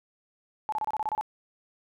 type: tone bursts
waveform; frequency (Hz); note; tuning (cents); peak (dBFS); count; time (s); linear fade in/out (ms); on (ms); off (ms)
sine; 860; A5; -40; -26; 9; 0.69-1.211; 0; 33; 28
effects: none